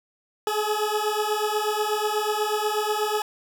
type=beating tone pair; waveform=20% pulse; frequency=420 / 428.2 Hz; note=G#4 / A4; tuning=+19 / -47 cents; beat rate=8.2 Hz; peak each=-21 dBFS; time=0.47-3.22 s; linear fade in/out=2 ms; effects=none